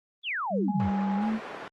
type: exponential sweep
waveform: sine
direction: down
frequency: 3614 to 68.2 Hz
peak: -28 dBFS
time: 0.23-0.91 s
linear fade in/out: 50 ms
type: tone with pitch glide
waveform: sine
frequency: 196 to 220 Hz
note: G3 to A3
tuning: 0 to 0 cents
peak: -25 dBFS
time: 0.5-1.4 s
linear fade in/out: 50 ms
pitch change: +200 cents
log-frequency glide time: 1.16-1.26 s
type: tone with vibrato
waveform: sine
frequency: 830.6 Hz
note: G#5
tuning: in tune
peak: -33 dBFS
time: 0.68-1.3 s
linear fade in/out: 5 ms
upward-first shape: triangle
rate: 3.1 Hz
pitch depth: 17 cents each way
type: band-pass noise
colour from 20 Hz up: pink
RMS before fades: -40 dBFS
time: 0.8-1.68 s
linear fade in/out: 0 ms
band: 420 to 1700 Hz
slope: 12 dB/octave
effects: Opus 24 kbps